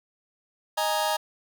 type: chord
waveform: sawtooth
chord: D# suspended fourth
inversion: none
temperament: just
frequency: 622.3 / 829.7 / 933.4 Hz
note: D#5 / G#5 / A#5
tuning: 0 / -2 / +2 cents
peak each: -24 dBFS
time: 0.77-1.17 s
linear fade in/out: 10 ms
effects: none